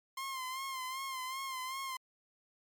sawtooth tone with vibrato, 1052 Hz, C6, 9 cents sharp, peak -34 dBFS, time 0.17-1.97 s, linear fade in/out 5 ms, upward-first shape sine, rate 2.6 Hz, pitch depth 53 cents each way, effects MP3 96 kbps

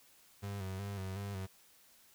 35% pulse tone with vibrato, 97.5 Hz, G2, 9 cents flat, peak -37 dBFS, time 0.42-1.47 s, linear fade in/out 20 ms, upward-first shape square, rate 2.7 Hz, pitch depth 49 cents each way, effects white hiss -64 dBFS RMS until 2.14 s

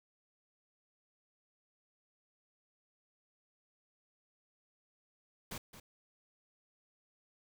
pink noise with echo, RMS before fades -43 dBFS, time 5.51-5.58 s, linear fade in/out 5 ms, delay 220 ms, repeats 1, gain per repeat -11 dB, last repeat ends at 5.8 s, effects none

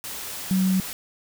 sine tone in noise, 187.9 Hz, F#3, 27 cents sharp, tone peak -18 dBFS, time 0.51-0.8 s, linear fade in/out 0 ms, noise white, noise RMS -34 dBFS, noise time 0.04-0.93 s, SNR +13 dB, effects none

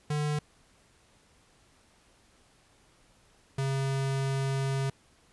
square tone pair in turn, 149.2 / 135.64 Hz, D3 / C#3, +28 / -37 cents, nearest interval major second, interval 165 cents, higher first, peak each -28 dBFS, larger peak neither, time 0.1-0.39 / 3.58-4.9 s, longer second, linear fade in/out 5 ms, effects pink hiss -63 dBFS RMS until 5.32 s + resampled to 24000 Hz

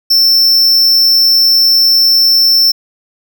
square tone, 5370 Hz, E8, 31 cents sharp, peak -6 dBFS, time 0.1-2.72 s, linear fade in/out 10 ms, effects none

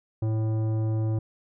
triangle tone with tanh clipping, 110 Hz, A2, in tune, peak -25 dBFS, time 0.22-1.19 s, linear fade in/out 5 ms, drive 17 dB, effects none

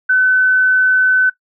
sine tone, 1513 Hz, F#6, 38 cents sharp, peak -9 dBFS, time 0.09-1.3 s, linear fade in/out 10 ms, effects noise-tail reverb RT60 0.1 s tail -17 dB re dry

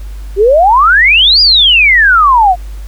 sine exponential two-way sweep, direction up then down, 373.2 to 4978 to 691 Hz, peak -3 dBFS, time 0.36-2.56 s, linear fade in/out 50 ms, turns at 1.41 s, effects added 50 Hz sine -21 dBFS peak until 2.87 s + pink hiss -41 dBFS RMS until 2.87 s

